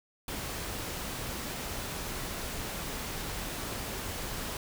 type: noise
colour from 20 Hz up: pink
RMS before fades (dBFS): -37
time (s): 0.28-4.57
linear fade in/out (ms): 2
effects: none